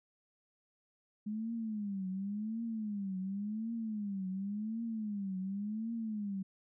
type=tone with vibrato; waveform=sine; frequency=207.7 Hz; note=G#3; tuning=in tune; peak=-35 dBFS; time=1.26-6.43 s; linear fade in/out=10 ms; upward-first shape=triangle; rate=0.91 Hz; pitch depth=200 cents each way; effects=none